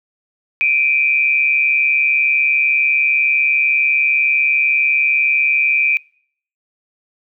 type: tone pair together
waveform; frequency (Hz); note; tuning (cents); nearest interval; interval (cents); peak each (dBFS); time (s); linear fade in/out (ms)
sine; 2349 / 2489; D7 / D#7; 0 / 0; minor second; 100; -15; 0.61-5.97; 0
effects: noise-tail reverb RT60 0.6 s tail -25 dB re dry